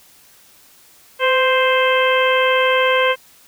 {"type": "harmonic tone with a mistuned harmonic", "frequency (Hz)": 523.3, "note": "C5", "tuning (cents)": 0, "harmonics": [1, 2, 3, 4, 5, 6], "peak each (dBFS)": [-16, -19, -21, -22, -23, -24], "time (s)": [1.19, 3.16], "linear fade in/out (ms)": 50, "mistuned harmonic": 1, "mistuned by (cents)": -33, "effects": ["white hiss -49 dBFS RMS until 3.47 s"]}